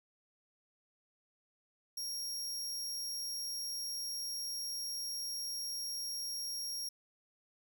sawtooth tone, 5588 Hz, F8, in tune, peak -35 dBFS, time 1.97-6.89 s, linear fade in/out 5 ms, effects none

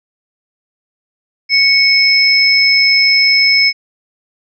sine tone pair together, 2217 / 5191 Hz, C#7 / E8, 0 / -27 cents, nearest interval octave + minor third, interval 1473 cents, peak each -10 dBFS, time 1.49-3.73 s, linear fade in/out 50 ms, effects none

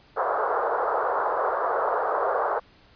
pink band-pass noise, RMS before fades -25 dBFS, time 0.16-2.6 s, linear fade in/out 20 ms, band 440 to 1400 Hz, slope 48 dB/octave, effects pink hiss -56 dBFS RMS until 2.95 s + resampled to 11025 Hz

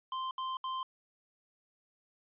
square tone bursts, 1043 Hz, C6, 6 cents flat, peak -35 dBFS, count 3, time 0.12-0.83 s, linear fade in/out 2 ms, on 190 ms, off 70 ms, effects resampled to 8000 Hz

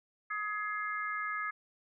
harmonic tone, 420 Hz, G#4, 19 cents sharp, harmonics 3 / 4 / 5, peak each -36 / -38 / -40 dBFS, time 0.3-1.51 s, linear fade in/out 10 ms, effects none

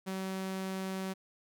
sawtooth tone, 190 Hz, F#3, 46 cents sharp, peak -31 dBFS, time 0.06-1.14 s, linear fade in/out 20 ms, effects none

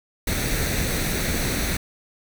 pink noise with comb filter, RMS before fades -24 dBFS, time 0.27-1.77 s, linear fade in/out 5 ms, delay 0.49 ms, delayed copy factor +0.55, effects none

